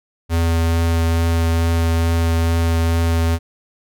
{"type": "tone with vibrato", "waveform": "square", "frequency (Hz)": 83.1, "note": "E2", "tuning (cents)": 15, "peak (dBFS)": -15, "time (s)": [0.29, 3.39], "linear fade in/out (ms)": 50, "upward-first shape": "triangle", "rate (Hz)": 2.3, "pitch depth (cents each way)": 11, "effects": []}